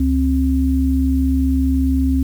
sine tone pair together, 70 / 264.5 Hz, C#2 / C4, +18 / +19 cents, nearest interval octave + major seventh, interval 2301 cents, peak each -16 dBFS, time 0-2.23 s, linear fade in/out 5 ms, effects 7-bit

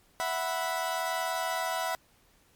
30% pulse chord, E suspended second, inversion none, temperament equal, 659.3 / 740 / 987.8 Hz, E5 / F#5 / B5, 0 / 0 / 0 cents, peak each -31 dBFS, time 0.2-1.95 s, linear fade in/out 0 ms, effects pink hiss -64 dBFS RMS until 2.55 s + MP3 96 kbps

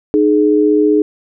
sine tone pair together, 306 / 421.3 Hz, D#4 / G#4, -29 / +25 cents, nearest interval tritone, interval 554 cents, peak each -11 dBFS, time 0.14-1.02 s, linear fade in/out 0 ms, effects none

